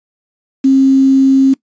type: tone with quantisation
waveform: sine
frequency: 268.2 Hz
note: C4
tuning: 43 cents sharp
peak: -5 dBFS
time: 0.64-1.54 s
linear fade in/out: 10 ms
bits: 5
effects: noise-tail reverb RT60 0.1 s tail -20 dB re dry + resampled to 16000 Hz